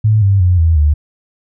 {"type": "tone with pitch steps", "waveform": "sine", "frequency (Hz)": [108.1, 98.56, 89.86, 81.92, 74.69], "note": ["A2", "G2", "F2", "E2", "D2"], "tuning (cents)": [-30, 10, 50, -10, 30], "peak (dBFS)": -7, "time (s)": [0.04, 0.94], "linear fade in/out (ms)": 10, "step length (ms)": 180, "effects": []}